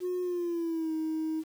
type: tone with pitch glide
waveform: sine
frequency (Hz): 361.4 to 316.4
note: F#4 to D#4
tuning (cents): -41 to +29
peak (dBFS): -27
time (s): 0-1.44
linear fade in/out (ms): 50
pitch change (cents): -230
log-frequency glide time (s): 0.22-0.93
effects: tanh soft clip ceiling -27 dBFS + 9-bit